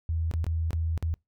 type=tone with dropouts; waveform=sine; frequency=81.5 Hz; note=E2; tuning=19 cents flat; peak=-25 dBFS; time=0.09-1.14 s; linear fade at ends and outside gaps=0 ms; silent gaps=0.313-0.338 / 0.443-0.466 / 0.707-0.731 / 0.977-1.026 s; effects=noise-tail reverb RT60 0.2 s tail -26 dB re dry